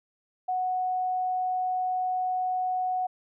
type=tone; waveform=sine; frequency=738 Hz; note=F#5; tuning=5 cents flat; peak=-25 dBFS; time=0.48-3.07 s; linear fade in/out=10 ms; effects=none